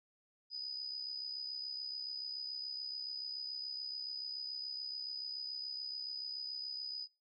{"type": "tone with amplitude modulation", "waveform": "sine", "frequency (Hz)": 4978, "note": "D#8", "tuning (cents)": 0, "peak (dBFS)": -37, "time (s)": [0.5, 7.08], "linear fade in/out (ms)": 50, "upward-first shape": "sine", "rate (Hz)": 67, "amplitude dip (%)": 55, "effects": ["noise-tail reverb RT60 0.3 s tail -25 dB re dry"]}